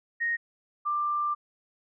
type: tone pair in turn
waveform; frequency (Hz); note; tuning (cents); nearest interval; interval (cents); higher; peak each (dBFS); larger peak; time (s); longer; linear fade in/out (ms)
sine; 1864.7 / 1185.3; A#6 / D6; 0 / +16; minor sixth; 784; first; -25; neither; 0.2-0.37 / 0.85-1.35; second; 20
effects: none